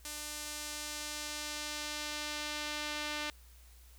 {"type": "tone with band-pass filter sweep", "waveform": "sawtooth", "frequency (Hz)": 298.8, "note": "D4", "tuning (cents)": 30, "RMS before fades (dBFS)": -40, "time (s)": [0.05, 3.3], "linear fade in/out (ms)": 2, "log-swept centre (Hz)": [8800, 3200], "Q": 0.81, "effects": ["added 60 Hz sine -55 dBFS peak until 3.98 s", "white hiss -63 dBFS RMS until 3.98 s"]}